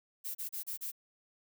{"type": "noise bursts", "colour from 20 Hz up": "violet", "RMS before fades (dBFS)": -39, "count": 5, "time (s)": [0.24, 0.918], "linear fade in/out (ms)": 20, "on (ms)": 110, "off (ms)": 32, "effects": []}